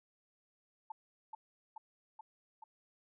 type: tone with echo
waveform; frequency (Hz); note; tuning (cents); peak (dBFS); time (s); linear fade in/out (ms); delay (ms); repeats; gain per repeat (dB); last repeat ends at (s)
sine; 880; A5; 0; -40; 0.9-0.92; 5; 430; 4; -2; 2.64
effects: none